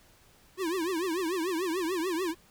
square tone with vibrato, 349.2 Hz, F4, in tune, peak -29 dBFS, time 0.57-2.35 s, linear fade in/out 50 ms, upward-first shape triangle, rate 6.8 Hz, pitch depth 210 cents each way, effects pink hiss -60 dBFS RMS until 2.5 s

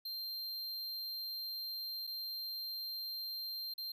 square tone with dropouts, 4168 Hz, C8, 7 cents flat, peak -40 dBFS, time 0.05-3.92 s, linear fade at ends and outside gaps 5 ms, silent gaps 2.069-2.073 / 3.739-3.779 s, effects none

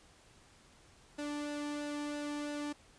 sawtooth tone with flanger, 293.4 Hz, D4, 2 cents flat, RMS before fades -39 dBFS, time 1.18-2.73 s, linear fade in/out 10 ms, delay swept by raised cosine 0.89 to 1.49 ms, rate 3 Hz, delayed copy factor -0.5, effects pink hiss -62 dBFS RMS until 2.98 s + resampled to 22050 Hz

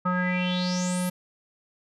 square tone with low-pass filter sweep, 180.8 Hz, F#3, 40 cents flat, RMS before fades -26 dBFS, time 0.05-1.1 s, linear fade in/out 10 ms, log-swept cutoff 1200 to 12000 Hz, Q 7.6, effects none

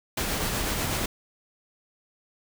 pink noise with tremolo, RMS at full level -27 dBFS, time 0.17-1.06 s, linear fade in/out 5 ms, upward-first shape sine, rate 8.1 Hz, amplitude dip 25%, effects none

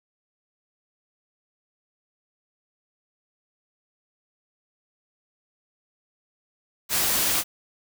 white noise, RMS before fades -23 dBFS, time 6.89-7.44 s, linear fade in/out 50 ms, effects none

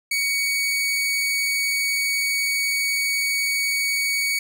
sawtooth tone, 2244 Hz, C#7, 21 cents sharp, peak -17 dBFS, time 0.11-4.39 s, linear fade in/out 5 ms, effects none

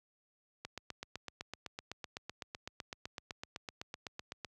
click train, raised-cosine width 0.2 ms, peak -24 dBFS, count 31, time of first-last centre 0.65-4.447 s, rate 7.9 Hz, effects high-pass 60 Hz 12 dB/octave

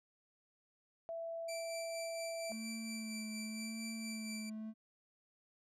sine tone, 664 Hz, E5, 12 cents sharp, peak -40 dBFS, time 1.09-2.52 s, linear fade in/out 0 ms
15% pulse tone with tremolo, 2334 Hz, D7, 11 cents flat, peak -37 dBFS, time 1.48-4.5 s, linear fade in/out 10 ms, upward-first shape sine, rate 4.3 Hz, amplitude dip 40%
triangle tone with vibrato, 220 Hz, A3, in tune, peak -40 dBFS, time 2.49-4.74 s, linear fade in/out 50 ms, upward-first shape sine, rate 0.9 Hz, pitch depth 28 cents each way
effects low-pass 12000 Hz 12 dB/octave

